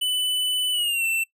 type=tone with pitch glide; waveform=square; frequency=2994 to 2683 Hz; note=F#7 to E7; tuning=+20 to +30 cents; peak=-22 dBFS; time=0.01-1.24 s; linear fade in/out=10 ms; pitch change=-190 cents; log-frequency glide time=0.72-1.05 s; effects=noise-tail reverb RT60 0.1 s tail -21 dB re dry